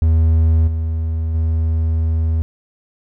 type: tone with level steps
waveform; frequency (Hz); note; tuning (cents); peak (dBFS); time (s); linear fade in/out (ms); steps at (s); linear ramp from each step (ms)
triangle; 80.6; E2; -38; -8 / -15 / -12; 0.02-2.42; 0; 0.67 / 1.34; 10
effects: none